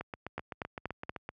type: two click trains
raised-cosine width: 0.5 ms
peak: -23 / -20 dBFS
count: 11 / 4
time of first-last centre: 0.01-1.29 / 0.38-1.094 s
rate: 7.81 / 4.2 Hz
effects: high-pass 60 Hz 12 dB/octave